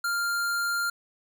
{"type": "tone", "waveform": "square", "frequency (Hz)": 1396.9, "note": "F6", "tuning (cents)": 0, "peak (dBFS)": -26, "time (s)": [0.04, 0.9], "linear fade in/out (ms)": 5, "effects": []}